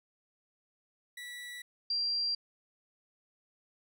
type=tone pair in turn; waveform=30% pulse / sine; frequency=1951 / 4741 Hz; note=B6 / D8; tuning=-22 / +16 cents; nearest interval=octave + minor third; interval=1538 cents; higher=second; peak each=-39 / -29 dBFS; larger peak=second; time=1.17-1.62 / 1.9-2.35 s; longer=neither; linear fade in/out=5 ms; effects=none